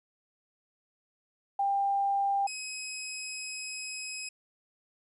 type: tone pair in turn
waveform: sine / 15% pulse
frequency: 795 / 2539 Hz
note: G5 / D#7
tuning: +24 / +34 cents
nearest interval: octave + minor sixth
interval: 2010 cents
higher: second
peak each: -25 / -29 dBFS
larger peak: first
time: 1.59-2.47 / 2.47-4.29 s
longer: second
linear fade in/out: 5 ms
effects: resampled to 24000 Hz + 11-bit